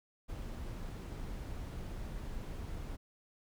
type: noise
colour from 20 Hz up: brown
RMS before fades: -42 dBFS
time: 0.28-2.97 s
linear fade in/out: 20 ms
effects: none